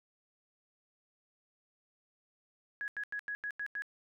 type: tone bursts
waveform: sine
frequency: 1670 Hz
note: G#6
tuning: 9 cents sharp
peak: -35 dBFS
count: 7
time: 2.81-3.821 s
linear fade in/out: 0 ms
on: 69 ms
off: 88 ms
effects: none